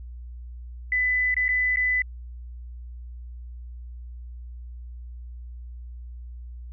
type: tone with dropouts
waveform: sine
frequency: 2000 Hz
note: B6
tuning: 21 cents sharp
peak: -20 dBFS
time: 0.92-2.02 s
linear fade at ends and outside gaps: 2 ms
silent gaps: 1.343-1.366 / 1.482-1.489 / 1.76-1.77 s
effects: added 60 Hz sine -36 dBFS peak until 6.72 s